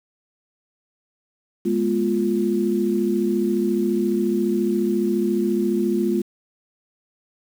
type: chord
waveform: sine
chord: F diminished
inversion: first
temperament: equal with one note detuned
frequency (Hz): 207.7 / 242.1 / 349.2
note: Ab3 / Cb4 / F4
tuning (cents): 0 / -34 / 0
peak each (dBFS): -22 / -25 / -21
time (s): 1.65-6.22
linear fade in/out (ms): 10
effects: 7-bit